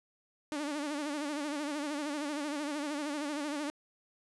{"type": "tone with vibrato", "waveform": "sawtooth", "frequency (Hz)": 293.7, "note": "D4", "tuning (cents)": 0, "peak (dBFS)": -30, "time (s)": [0.52, 3.7], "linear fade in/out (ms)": 0, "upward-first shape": "sine", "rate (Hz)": 13, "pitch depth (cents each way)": 83, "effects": ["resampled to 24000 Hz", "11-bit"]}